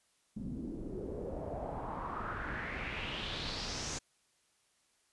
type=noise with low-pass filter sweep; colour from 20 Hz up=pink; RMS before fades=-40 dBFS; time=0.36-3.99 s; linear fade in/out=10 ms; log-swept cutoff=210 to 6800 Hz; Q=3.9; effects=white hiss -73 dBFS RMS until 5.12 s + resampled to 24000 Hz